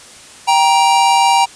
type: tone pair together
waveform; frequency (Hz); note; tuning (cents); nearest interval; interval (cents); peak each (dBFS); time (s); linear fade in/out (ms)
square; 784 / 940.7; G5 / A#5; 0 / +15; minor third; 315; -13 / -12; 0.47-1.46; 20
effects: white hiss -38 dBFS RMS until 1.55 s + resampled to 22050 Hz